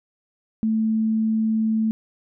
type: tone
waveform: sine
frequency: 220.4 Hz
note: A3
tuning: 3 cents sharp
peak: -18 dBFS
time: 0.63-1.91 s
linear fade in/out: 0 ms
effects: none